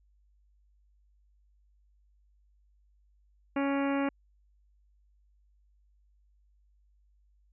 harmonic tone with a mistuned harmonic, 278.1 Hz, C#4, 6 cents sharp, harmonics 1 / 2 / 3 / 4 / 5 / 6 / 7 / 8 / 9 / 10, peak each -28 / -34 / -38 / -40 / -42 / -44 / -45 / -46 / -47 / -48 dBFS, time 3.56-4.09 s, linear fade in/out 5 ms, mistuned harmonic 9, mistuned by -53 cents, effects added 50 Hz sine -63 dBFS peak until 7.52 s

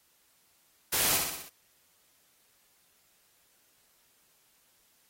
white noise with echo, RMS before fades -28 dBFS, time 0.92-1.18 s, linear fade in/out 10 ms, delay 62 ms, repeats 5, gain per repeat -4 dB, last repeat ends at 1.49 s, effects white hiss -67 dBFS RMS until 5.09 s + AAC 48 kbps

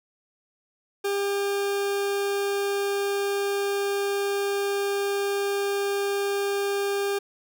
40% pulse tone, 400.5 Hz, G4, 37 cents sharp, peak -23 dBFS, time 1.04-7.19 s, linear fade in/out 10 ms, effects none

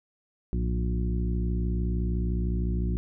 harmonic tone with a mistuned harmonic, 59.8 Hz, A#1, 45 cents sharp, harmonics 1 / 2 / 3 / 4 / 5 / 6, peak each -26 / -33 / -32 / -39 / -41 / -40 dBFS, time 0.53-2.97 s, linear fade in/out 0 ms, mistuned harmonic 2, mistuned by -91 cents, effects none

